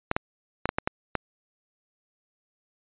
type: clicks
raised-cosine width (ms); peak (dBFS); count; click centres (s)
0.5; -9; 7; 0.114 / 0.165 / 0.656 / 0.691 / 0.785 / 0.875 / 1.153
effects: resampled to 8000 Hz

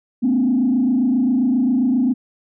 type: tone with frequency modulation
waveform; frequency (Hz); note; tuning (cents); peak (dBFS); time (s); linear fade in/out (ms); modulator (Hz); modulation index
sine; 252; B3; +35; -13; 0.22-2.14; 20; 27.5; 0.97
effects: tanh soft clip ceiling -9 dBFS

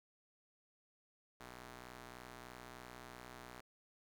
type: ring-modulated tone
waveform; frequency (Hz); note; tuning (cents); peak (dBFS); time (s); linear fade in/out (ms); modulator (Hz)
5% pulse; 123.47; B2; 0; -37; 1.4-3.61; 5; 524
effects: none

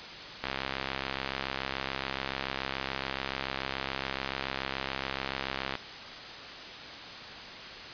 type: click train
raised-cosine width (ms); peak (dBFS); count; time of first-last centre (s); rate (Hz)
0.3; -15; 357; 0.44-5.753; 67
effects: white hiss -42 dBFS RMS until 7.93 s + resampled to 11025 Hz

